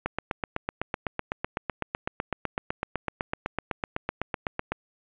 click train, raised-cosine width 0.5 ms, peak -12 dBFS, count 38, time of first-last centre 0.06-4.72 s, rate 7.94 Hz, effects resampled to 8000 Hz + 8-bit

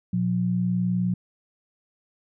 sine tone pair together, 120.22 / 180 Hz, B2 / F#3, -46 / -47 cents, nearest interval perfect fifth, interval 699 cents, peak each -27 / -22 dBFS, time 0.13-1.14 s, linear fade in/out 5 ms, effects none

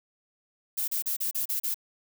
violet noise bursts, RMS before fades -29 dBFS, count 7, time 0.77-1.744 s, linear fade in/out 10 ms, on 110 ms, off 34 ms, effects none

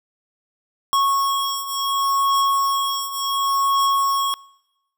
square beating tone pair, 1100 / 1100.69 Hz, C#6 / C#6, -14 / -13 cents, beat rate 0.69 Hz, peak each -24 / -20 dBFS, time 0.93-4.34 s, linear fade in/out 0 ms, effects noise-tail reverb RT60 1.0 s tail -25 dB re dry

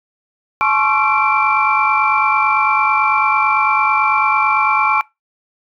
sine tone cluster, 859 / 1071 / 1120 / 1353 / 2350 Hz, A5 / C6 / C#6 / E6 / D7, -42 / +40 / +18 / +45 / +1 cents, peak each -18 dBFS, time 0.61-5.01 s, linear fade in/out 0 ms, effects noise-tail reverb RT60 0.2 s tail -22 dB re dry + tanh soft clip ceiling -1 dBFS

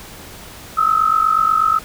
sine tone pair together, 1267 / 1315.2 Hz, D#6 / E6, +31 / -4 cents, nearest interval minor second, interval 65 cents, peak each -15 dBFS, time 0.77-1.79 s, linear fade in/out 10 ms, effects pink hiss -37 dBFS RMS until 1.84 s

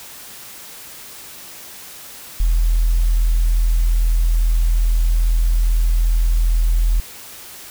sine tone, 41.2 Hz, E1, in tune, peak -11 dBFS, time 2.4-7 s, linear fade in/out 0 ms, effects tanh soft clip ceiling -8 dBFS + white hiss -37 dBFS RMS until 7.7 s

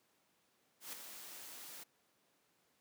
white noise with ADSR envelope, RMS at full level -44 dBFS, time 0.8-1.84 s, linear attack 130 ms, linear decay 4 ms, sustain -7 dB, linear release 14 ms, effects pink hiss -75 dBFS RMS until 2.8 s + high-pass 200 Hz 12 dB/octave

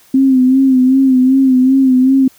sine tone with vibrato, 261.6 Hz, C4, in tune, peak -6 dBFS, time 0.14-2.28 s, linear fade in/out 5 ms, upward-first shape sine, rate 2.6 Hz, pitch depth 54 cents each way, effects white hiss -47 dBFS RMS until 2.38 s

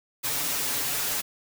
white noise with comb filter, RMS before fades -28 dBFS, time 0.23-1.22 s, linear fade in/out 20 ms, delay 7 ms, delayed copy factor +1, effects none

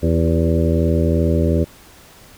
harmonic tone with a mistuned harmonic, 82.7 Hz, E2, 6 cents sharp, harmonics 1 / 2 / 3 / 4 / 5 / 6 / 7, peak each -17 / -20 / -22 / -23 / -24 / -25 / -25 dBFS, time 0.02-1.65 s, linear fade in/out 20 ms, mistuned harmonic 5, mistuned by -42 cents, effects pink hiss -45 dBFS RMS until 2.37 s

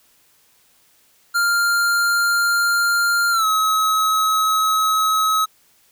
square tone with pitch glide, 1396.9 to 1281 Hz, F6 to E6, 0 to -50 cents, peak -16 dBFS, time 1.34-5.46 s, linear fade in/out 20 ms, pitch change -150 cents, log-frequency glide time 3.31-3.46 s, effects white hiss -57 dBFS RMS until 5.91 s

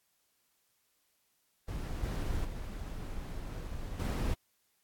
brown noise with level steps, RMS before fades -37 / -34 / -40 / -31 dBFS, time 1.68-4.34 s, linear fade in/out 5 ms, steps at 2.03 / 2.44 / 3.99 s, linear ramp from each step 10 ms, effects white hiss -75 dBFS RMS until 4.83 s + AAC 64 kbps

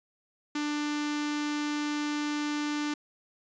sawtooth tone with notch filter, 296.3 Hz, D4, 15 cents sharp, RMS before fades -31 dBFS, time 0.55-2.94 s, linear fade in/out 5 ms, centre 620 Hz, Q 1.3, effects resampled to 16000 Hz

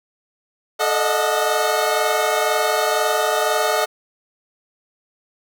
25% pulse tone cluster, 436.3 / 607 / 629 / 727 Hz, A4 / D#5 / D#5 / F#5, -15 / -43 / +19 / -31 cents, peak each -19 dBFS, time 0.79-3.86 s, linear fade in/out 20 ms, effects none

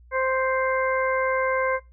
harmonic tone, 523.3 Hz, C5, in tune, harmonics 1 / 2 / 3 / 4, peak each -24 / -27 / -29 / -30 dBFS, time 0.11-1.8 s, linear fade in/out 50 ms, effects noise-tail reverb RT60 0.2 s tail -17 dB re dry + added 60 Hz sine -48 dBFS peak until 1.92 s

